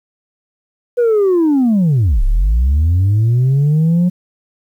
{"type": "linear two-way sweep", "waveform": "sine", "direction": "down then up", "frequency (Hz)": [493.9, 30.78, 181.7], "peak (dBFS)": -7, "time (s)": [0.97, 4.1], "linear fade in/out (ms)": 20, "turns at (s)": 2.23, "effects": ["tanh soft clip ceiling -8 dBFS", "8-bit"]}